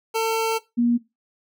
25% pulse / sine tone pair in turn, 448.7 / 238.2 Hz, A4 / A#3, +34 / +38 cents, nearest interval major seventh, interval 1096 cents, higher first, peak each -16 dBFS, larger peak neither, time 0.14-0.59 / 0.77-0.98 s, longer first, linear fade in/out 20 ms, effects noise-tail reverb RT60 0.2 s tail -17 dB re dry

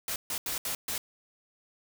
white noise bursts at uneven times, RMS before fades -33 dBFS, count 5, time 0.08-0.16 / 0.3-0.38 / 0.46-0.58 / 0.65-0.75 / 0.88-0.98 s, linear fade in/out 2 ms, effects none

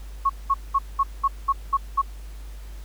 sine tone bursts, 1100 Hz, C#6, 14 cents flat, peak -16 dBFS, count 8, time 0.25-2.018 s, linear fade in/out 10 ms, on 46 ms, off 200 ms, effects added 50 Hz sine -35 dBFS peak until 2.84 s + pink hiss -51 dBFS RMS until 2.84 s

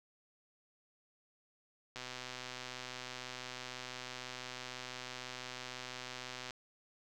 click train, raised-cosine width 0.2 ms, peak -26 dBFS, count 574, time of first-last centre 1.96-6.508 s, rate 126 Hz, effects none

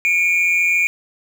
triangle tone pair together, 2236 / 2410 Hz, C#7 / D7, +14 / +44 cents, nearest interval minor second, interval 130 cents, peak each -19 / -13 dBFS, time 0.05-0.87 s, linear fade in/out 0 ms, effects none

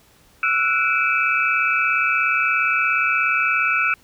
sine tone cluster, 1331 / 1468 / 2332 / 2592 Hz, E6 / F#6 / D7 / E7, +16 / -14 / -13 / -30 cents, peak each -22 dBFS, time 0.43-3.94 s, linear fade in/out 2 ms, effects pink hiss -54 dBFS RMS until 4.03 s

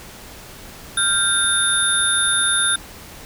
sine tone cluster, 1391 / 1580 / 3627 / 10260 Hz, F6 / G6 / A#7 / E9, -7 / +13 / -48 / -48 cents, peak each -23 / -24 / -20 / -19 dBFS, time 0.97-2.76 s, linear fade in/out 5 ms, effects pink hiss -39 dBFS RMS until 3.25 s

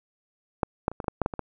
clicks, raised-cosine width 1 ms, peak -8 / -8 / -24 / -17 / -27 / -10 / -9 / -10 / -19 / -16 dBFS, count 10, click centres 0.632 / 0.881 / 0.916 / 1.002 / 1.043 / 1.082 / 1.217 / 1.261 / 1.338 / 1.393 s, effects none

